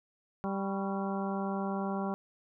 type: harmonic tone with a mistuned harmonic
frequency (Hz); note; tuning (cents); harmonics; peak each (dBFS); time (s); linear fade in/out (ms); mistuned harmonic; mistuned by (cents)
196; G3; 0; 1 / 2 / 3 / 4 / 5 / 6 / 7; -33 / -39 / -41 / -39 / -43 / -44 / -46; 0.44-2.14; 0; 6; -87
effects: none